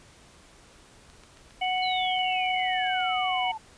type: click train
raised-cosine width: 0.2 ms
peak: -34 dBFS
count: 15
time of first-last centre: 1.1-3.005 s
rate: 7.35 Hz
type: harmonic tone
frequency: 740 Hz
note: F#5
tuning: in tune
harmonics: 1 / 3 / 4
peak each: -26 / -31 / -32 dBFS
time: 1.61-3.52 s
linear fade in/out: 10 ms
type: exponential sweep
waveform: sine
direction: down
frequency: 4186 to 860 Hz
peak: -33 dBFS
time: 1.82-3.58 s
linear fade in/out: 10 ms
effects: pink hiss -54 dBFS RMS until 3.77 s + resampled to 22050 Hz